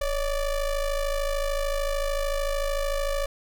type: ring-modulated tone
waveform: square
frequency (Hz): 293.7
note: D4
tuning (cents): 0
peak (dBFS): -22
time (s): 0.01-3.26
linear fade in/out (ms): 5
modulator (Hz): 267
effects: none